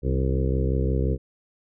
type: harmonic tone with a mistuned harmonic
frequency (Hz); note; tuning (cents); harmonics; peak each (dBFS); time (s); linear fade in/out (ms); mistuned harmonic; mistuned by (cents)
65.7; C2; +8; 1 / 2 / 3 / 4 / 5 / 6 / 7 / 8; -23 / -26 / -32 / -34 / -34 / -32 / -32 / -37; 0.02-1.18; 50; 4; +27
effects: none